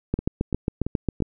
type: two click trains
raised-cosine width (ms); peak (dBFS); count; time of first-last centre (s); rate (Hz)
3; -9 / -14; 9 / 4; 0.14-1.223 / 0.19-1.204; 7.39 / 2.96
effects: none